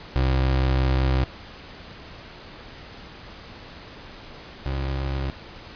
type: tone pair in turn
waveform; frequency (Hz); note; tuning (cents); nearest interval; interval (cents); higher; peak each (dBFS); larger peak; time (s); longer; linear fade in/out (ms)
30% pulse; 65.41 / 67.4; C2 / C#2; 0 / -48; minor second; 52; second; -16 / -22; first; 0.16-1.24 / 4.66-5.3; first; 0
effects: pink hiss -42 dBFS RMS until 5.75 s + resampled to 11025 Hz